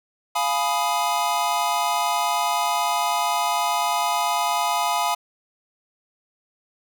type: chord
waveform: square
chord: F half-diminished seventh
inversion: none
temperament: equal with one note detuned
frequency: 698.5 / 838.8 / 987.8 / 1244.5 Hz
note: F5 / Ab5 / Cb6 / Eb6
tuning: 0 / +17 / 0 / 0 cents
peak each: -27 / -26 / -26 / -28 dBFS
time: 0.35-5.15 s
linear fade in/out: 10 ms
effects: none